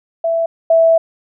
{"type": "tone pair in turn", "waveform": "sine", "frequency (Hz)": [663, 657.3], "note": ["E5", "E5"], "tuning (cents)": [10, -5], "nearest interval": "unison", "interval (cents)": 15, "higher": "first", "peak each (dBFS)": [-13, -7], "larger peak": "second", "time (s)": [[0.24, 0.46], [0.7, 0.98]], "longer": "second", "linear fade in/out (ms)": 5, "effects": []}